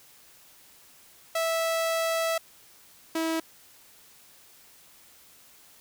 sawtooth tone pair in turn, 656 / 324.5 Hz, E5 / E4, -9 / -27 cents, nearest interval octave, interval 1218 cents, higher first, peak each -21 / -22 dBFS, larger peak first, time 1.35-2.38 / 3.15-3.4 s, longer first, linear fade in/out 5 ms, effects white hiss -55 dBFS RMS until 5.8 s

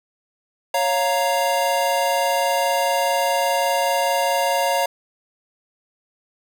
square chord, Bb minor, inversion first, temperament equal, 554.4 / 698.5 / 932.3 Hz, Db5 / F5 / Bb5, 0 / 0 / 0 cents, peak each -23 dBFS, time 0.74-4.86 s, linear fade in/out 5 ms, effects none

